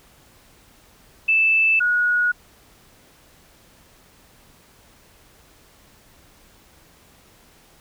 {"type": "tone pair in turn", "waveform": "sine", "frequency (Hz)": [2637, 1453.7], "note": ["E7", "F#6"], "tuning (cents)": [0, -31], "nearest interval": "minor seventh", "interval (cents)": 1031, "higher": "first", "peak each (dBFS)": [-14, -16], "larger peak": "first", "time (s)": [[1.28, 1.8], [1.8, 2.32]], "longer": "neither", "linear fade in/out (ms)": 10, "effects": ["pink hiss -53 dBFS RMS until 7.8 s"]}